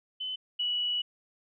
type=tone pair in turn; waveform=sine; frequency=3031 / 2940 Hz; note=F#7 / F#7; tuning=+41 / -12 cents; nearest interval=minor second; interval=53 cents; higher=first; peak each=-32 / -27 dBFS; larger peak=second; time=0.2-0.36 / 0.59-1.02 s; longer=second; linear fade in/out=10 ms; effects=none